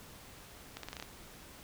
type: accelerating click train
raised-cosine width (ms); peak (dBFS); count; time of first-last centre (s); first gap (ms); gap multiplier
0.2; -24; 7; 0.77-1.025; 63; 0.84
effects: pink hiss -53 dBFS RMS until 1.63 s